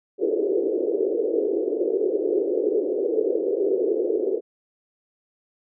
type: band-pass noise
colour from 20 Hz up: pink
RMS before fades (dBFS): -23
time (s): 0.18-4.41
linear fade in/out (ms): 50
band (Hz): 360 to 470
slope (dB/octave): 48
effects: none